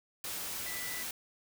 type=tone in noise; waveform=sine; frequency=1985 Hz; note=B6; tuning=8 cents sharp; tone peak=-42 dBFS; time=0.66-1.03 s; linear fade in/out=2 ms; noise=white; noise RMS=-39 dBFS; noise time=0.24-1.11 s; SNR=-6 dB; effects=none